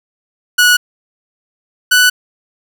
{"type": "tone pair in turn", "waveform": "sawtooth", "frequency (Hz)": [1466, 1486.5], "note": ["F#6", "F#6"], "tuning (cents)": [-16, 8], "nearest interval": "unison", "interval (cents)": 24, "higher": "second", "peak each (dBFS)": -3, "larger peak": "neither", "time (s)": [[0.58, 0.77], [1.91, 2.1]], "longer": "neither", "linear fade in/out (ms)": 10, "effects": []}